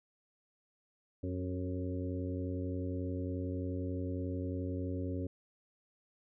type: harmonic tone with a mistuned harmonic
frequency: 91.2 Hz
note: F#2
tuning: 24 cents flat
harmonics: 1 / 2 / 3 / 4 / 5 / 6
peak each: -37 / -46 / -39 / -45 / -46 / -47 dBFS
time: 1.23-5.27 s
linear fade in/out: 5 ms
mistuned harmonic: 4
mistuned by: +37 cents
effects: none